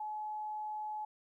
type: tone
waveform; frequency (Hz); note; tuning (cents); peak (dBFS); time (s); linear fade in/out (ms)
sine; 852; G#5; +44; -37; 0-1.05; 5
effects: 13-bit